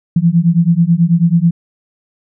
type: beating tone pair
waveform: sine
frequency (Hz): 164.81 / 174.01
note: E3 / F3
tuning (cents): 0 / -6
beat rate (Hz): 9.2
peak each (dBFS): -11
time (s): 0.16-1.51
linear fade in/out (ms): 5
effects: none